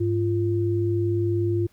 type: tone pair together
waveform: sine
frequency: 103 / 345.5 Hz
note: G#2 / F4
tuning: -14 / -19 cents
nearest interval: octave + major sixth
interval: 2095 cents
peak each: -23 dBFS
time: 0-1.67 s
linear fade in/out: 10 ms
effects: pink hiss -62 dBFS RMS until 1.72 s